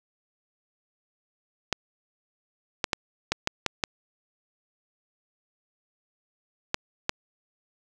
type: clicks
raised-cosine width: 0.2 ms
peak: -6 dBFS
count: 9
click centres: 1.727 / 2.842 / 2.932 / 3.32 / 3.474 / 3.663 / 3.838 / 6.744 / 7.094 s
effects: none